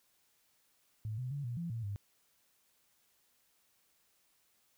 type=tone with pitch steps; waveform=sine; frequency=108.4 / 126.7 / 142.6 / 120 / 170.2 / 114.9 / 101 Hz; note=A2 / B2 / C#3 / B2 / F3 / A#2 / G#2; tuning=-25 / +45 / +49 / -49 / -44 / -25 / -48 cents; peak=-36 dBFS; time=1.05-1.96 s; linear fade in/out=0 ms; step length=130 ms; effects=white hiss -73 dBFS RMS until 4.77 s